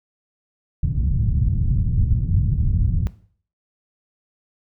white low-pass noise, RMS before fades -19 dBFS, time 0.83-3.07 s, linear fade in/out 0 ms, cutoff 130 Hz, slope 24 dB/octave, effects noise-tail reverb RT60 0.5 s tail -17 dB re dry

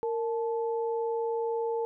sine tone pair together, 460.9 / 870 Hz, A#4 / A5, -20 / -20 cents, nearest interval major seventh, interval 1100 cents, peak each -28 / -35 dBFS, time 0.03-1.85 s, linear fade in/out 0 ms, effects none

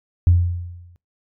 sine tone with exponential decay, 87.4 Hz, F2, 2 cents sharp, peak -7 dBFS, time 0.27-0.96 s, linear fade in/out 0 ms, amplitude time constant 150 ms, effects noise-tail reverb RT60 0.2 s tail -24 dB re dry + tanh soft clip ceiling -4 dBFS

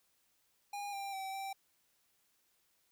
square tone with pitch steps, 813 / 792 / 771 / 780 Hz, G#5 / G5 / G5 / G5, -37 / +18 / -29 / -9 cents, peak -40 dBFS, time 0.73-1.53 s, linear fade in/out 5 ms, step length 200 ms, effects white hiss -75 dBFS RMS until 2.91 s

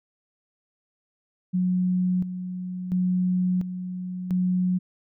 sine tone with tremolo, 182.2 Hz, F#3, 26 cents flat, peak -20 dBFS, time 1.53-4.79 s, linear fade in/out 20 ms, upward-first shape square, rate 0.72 Hz, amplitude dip 65%, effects none

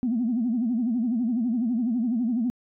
sine tone with vibrato, 236.4 Hz, A#3, 24 cents sharp, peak -21 dBFS, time 0.03-2.5 s, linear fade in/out 0 ms, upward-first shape sine, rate 12 Hz, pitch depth 150 cents each way, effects tanh soft clip ceiling -17 dBFS

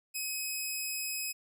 10% pulse tone, 2540 Hz, D#7, 35 cents sharp, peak -25 dBFS, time 0.14-1.33 s, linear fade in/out 20 ms, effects none

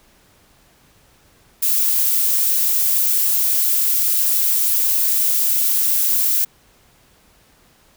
violet noise, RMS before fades -17 dBFS, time 1.62-6.45 s, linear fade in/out 10 ms, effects pink hiss -54 dBFS RMS until 7.96 s

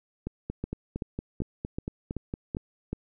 two click trains, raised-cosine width 3 ms, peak -18 / -19 dBFS, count 7 / 11, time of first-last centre 0.64-2.93 / 0.27-2.569 s, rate 2.62 / 4.35 Hz, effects none

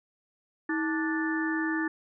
harmonic tone with a mistuned harmonic, 293.7 Hz, D4, in tune, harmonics 1 / 3 / 4 / 5 / 6, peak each -28 / -39 / -40 / -39 / -32 dBFS, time 0.69-1.88 s, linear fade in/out 5 ms, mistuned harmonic 1, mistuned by +150 cents, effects none

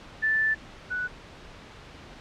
sine tone pair in turn, 1760 / 1480 Hz, A6 / F#6, 0 / 0 cents, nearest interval minor third, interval 300 cents, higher first, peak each -21 / -27 dBFS, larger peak first, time 0.22-0.55 / 0.9-1.08 s, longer first, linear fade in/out 20 ms, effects pink hiss -46 dBFS RMS until 2.2 s + low-pass 4000 Hz 12 dB/octave

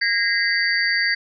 sine tone cluster, 1629 / 1869 / 2048 / 4620 Hz, G#6 / A#6 / C7 / D8, -34 / +4 / -38 / -29 cents, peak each -23 dBFS, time 0.01-1.15 s, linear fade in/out 10 ms, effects none

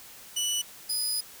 20% pulse tone pair in turn, 2960 / 4978 Hz, F#7 / D#8, 0 / 0 cents, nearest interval major sixth, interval 900 cents, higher second, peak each -21 dBFS, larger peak neither, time 0.36-0.62 / 0.89-1.21 s, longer second, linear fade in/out 10 ms, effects white hiss -48 dBFS RMS until 1.4 s

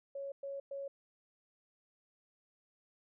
sine tone bursts, 554.4 Hz, C#5, in tune, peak -39 dBFS, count 3, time 0.15-0.88 s, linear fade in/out 5 ms, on 170 ms, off 110 ms, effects none

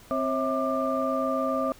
sine tone cluster, 261.9 / 541 / 648 / 1191 Hz, C4 / C#5 / E5 / D6, +2 / -42 / -30 / +24 cents, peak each -29 dBFS, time 0.11-1.72 s, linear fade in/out 0 ms, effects tanh soft clip ceiling -14 dBFS + pink hiss -52 dBFS RMS until 1.79 s

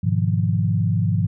sine chord, F half-diminished seventh, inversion first, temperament equal, 103.83 / 123.47 / 155.56 / 174.61 Hz, Ab2 / Cb3 / Eb3 / F3, 0 / 0 / 0 / 0 cents, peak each -20 / -24 / -24 / -23 dBFS, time 0.03-1.27 s, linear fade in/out 10 ms, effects none

